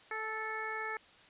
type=harmonic tone with a mistuned harmonic; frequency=438.6 Hz; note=A4; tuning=6 cents flat; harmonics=1 / 2 / 3 / 4 / 5; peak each=-44 / -43 / -42 / -40 / -43 dBFS; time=0.11-0.97 s; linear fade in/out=2 ms; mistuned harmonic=2; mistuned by=-15 cents; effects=white hiss -59 dBFS RMS until 1.29 s + resampled to 8000 Hz